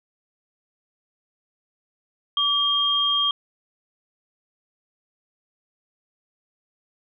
sine tone pair together, 1152 / 3218 Hz, D6 / G7, -34 / +45 cents, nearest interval octave + tritone, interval 1779 cents, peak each -26 / -19 dBFS, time 2.37-3.31 s, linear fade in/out 2 ms, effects none

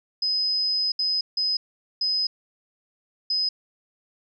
sine tone bursts at uneven times, 5040 Hz, D#8, 21 cents sharp, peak -21 dBFS, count 5, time 0.22-0.92 / 0.99-1.21 / 1.37-1.57 / 2.01-2.27 / 3.3-3.49 s, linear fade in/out 5 ms, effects none

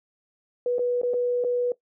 sine tone with dropouts, 489.2 Hz, B4, 16 cents flat, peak -21 dBFS, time 0.66-1.72 s, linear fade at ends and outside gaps 2 ms, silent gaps 0.784-0.792 / 1.016-1.032 / 1.136-1.14 / 1.44-1.446 s, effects noise-tail reverb RT60 0.1 s tail -17 dB re dry

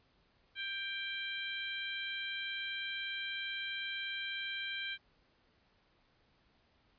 harmonic tone with a mistuned harmonic, 791 Hz, G5, 15 cents sharp, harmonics 2 / 3 / 4 / 5, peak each -42 / -42 / -42 / -47 dBFS, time 0.55-4.98 s, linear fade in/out 50 ms, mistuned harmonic 3, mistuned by -19 cents, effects pink hiss -71 dBFS RMS until 6.98 s + resampled to 11025 Hz

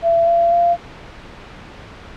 sine tone with pitch steps, 672 / 681.4 / 690.9 Hz, E5 / F5 / F5, +33 / -43 / -19 cents, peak -11 dBFS, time 0.02-0.77 s, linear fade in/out 50 ms, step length 250 ms, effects pink hiss -37 dBFS RMS until 2.16 s + low-pass 3000 Hz 12 dB/octave

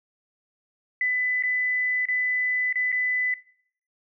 sine tone with dropouts, 2000 Hz, B6, 21 cents sharp, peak -21 dBFS, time 1.01-3.34 s, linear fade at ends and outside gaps 2 ms, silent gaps 1.425-1.435 / 2.055-2.085 / 2.727-2.756 / 2.919-2.925 s, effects noise-tail reverb RT60 0.6 s tail -20 dB re dry

